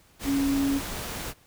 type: tone in noise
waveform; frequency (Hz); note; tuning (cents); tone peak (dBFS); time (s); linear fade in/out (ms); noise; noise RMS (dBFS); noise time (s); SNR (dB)
sine; 277.2; C#4; 0; -22; 0.24-0.81; 50; pink; -34; 0.19-1.34; +9
effects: pink hiss -59 dBFS RMS until 1.46 s